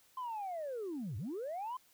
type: linear two-way sweep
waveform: sine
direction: down then up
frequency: 1046.5 to 87.31 to 1046.5 Hz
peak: -36 dBFS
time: 0.17-1.77 s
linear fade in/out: 5 ms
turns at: 1.17 s
effects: tanh soft clip ceiling -35 dBFS + white hiss -67 dBFS RMS until 1.93 s

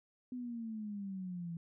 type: exponential sweep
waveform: sine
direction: down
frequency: 253.2 to 165.5 Hz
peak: -39 dBFS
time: 0.32-1.57 s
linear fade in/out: 2 ms
effects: none

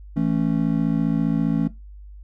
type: chord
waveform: triangle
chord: A major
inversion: second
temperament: just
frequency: 165 / 220 / 275 Hz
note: E3 / A3 / C#4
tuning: +2 / 0 / -14 cents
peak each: -21 dBFS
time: 0.16-1.68 s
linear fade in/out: 10 ms
effects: noise-tail reverb RT60 0.2 s tail -18 dB re dry + added 50 Hz sine -38 dBFS peak until 2.23 s

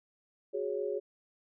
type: chord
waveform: sine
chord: F# suspended second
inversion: none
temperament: equal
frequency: 370 / 415.3 / 554.4 Hz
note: F#4 / G#4 / C#5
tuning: 0 / 0 / 0 cents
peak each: -37 / -34 / -37 dBFS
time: 0.53-1 s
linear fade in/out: 20 ms
effects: none

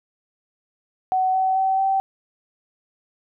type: tone with pitch steps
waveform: sine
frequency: 750 / 757.8 / 765.8 / 773.8 Hz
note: F#5 / F#5 / G5 / G5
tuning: +23 / +41 / -41 / -23 cents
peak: -17 dBFS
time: 1.12-2 s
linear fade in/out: 0 ms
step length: 220 ms
effects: none

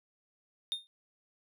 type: tone with exponential decay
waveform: triangle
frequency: 3654 Hz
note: A#7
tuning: 35 cents flat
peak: -26 dBFS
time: 0.72-0.87 s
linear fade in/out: 0 ms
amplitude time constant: 32 ms
effects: none

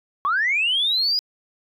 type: linear sweep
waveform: sine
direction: up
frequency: 1077 to 4978 Hz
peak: -17 dBFS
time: 0.25-1.19 s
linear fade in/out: 0 ms
effects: tanh soft clip ceiling -13 dBFS

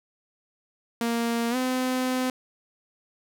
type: tone with pitch glide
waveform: sawtooth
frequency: 233.1 to 255.7 Hz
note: A#3 to C4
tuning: 0 to -40 cents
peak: -20 dBFS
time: 1.01-2.3 s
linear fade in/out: 2 ms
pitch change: +160 cents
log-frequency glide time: 1.5-1.56 s
effects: none

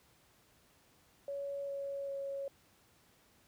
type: tone with pitch steps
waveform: sine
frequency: 561 / 556.8 / 552.6 Hz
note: C#5 / C#5 / C#5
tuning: +21 / +8 / -6 cents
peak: -37 dBFS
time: 1.28-2.48 s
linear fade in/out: 2 ms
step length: 400 ms
effects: pink hiss -67 dBFS RMS until 3.47 s + high-pass 60 Hz 12 dB/octave

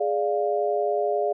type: chord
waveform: sine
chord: D diminished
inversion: second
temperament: equal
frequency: 415.3 / 587.3 / 698.5 Hz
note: Ab4 / D5 / F5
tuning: 0 / 0 / 0 cents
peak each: -25 / -26 / -26 dBFS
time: 0-1.33 s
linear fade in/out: 10 ms
effects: none

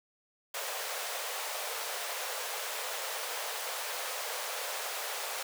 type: high-pass noise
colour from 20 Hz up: pink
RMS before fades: -37 dBFS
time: 0.54-5.43 s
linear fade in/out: 5 ms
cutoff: 470 Hz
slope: 48 dB/octave
effects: none

